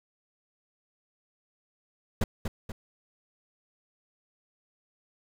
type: noise with echo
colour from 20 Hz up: brown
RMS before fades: -23 dBFS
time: 2.21-2.24 s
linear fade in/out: 5 ms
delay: 240 ms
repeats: 2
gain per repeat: -6 dB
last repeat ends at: 2.72 s
effects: none